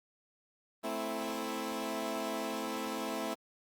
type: chord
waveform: 15% pulse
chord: A minor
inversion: none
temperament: equal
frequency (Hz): 220 / 261.6 / 329.6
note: A3 / C4 / E4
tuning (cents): 0 / 0 / 0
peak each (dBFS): -33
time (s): 0.83-3.35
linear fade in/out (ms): 20
effects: Opus 32 kbps